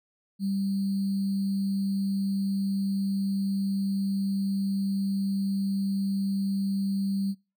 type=tone with sample-and-hold; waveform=sine; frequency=196 Hz; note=G3; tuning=in tune; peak=-25 dBFS; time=0.39-7.35 s; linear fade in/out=50 ms; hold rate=4410 Hz; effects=noise-tail reverb RT60 0.3 s tail -24 dB re dry